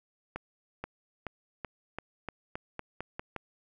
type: accelerating click train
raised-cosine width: 0.5 ms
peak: -21 dBFS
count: 11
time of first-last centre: 0.36-3.363 s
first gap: 480 ms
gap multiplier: 0.89
effects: none